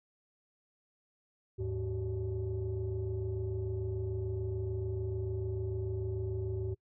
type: tone cluster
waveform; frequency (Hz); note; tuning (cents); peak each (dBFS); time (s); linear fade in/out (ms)
sine; 78.9 / 105.7 / 379.2; D#2 / G#2 / F#4; +25 / +31 / +43; -38 / -34 / -36; 1.58-6.75; 20
effects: noise-tail reverb RT60 0.1 s tail -24 dB re dry + tanh soft clip ceiling -28 dBFS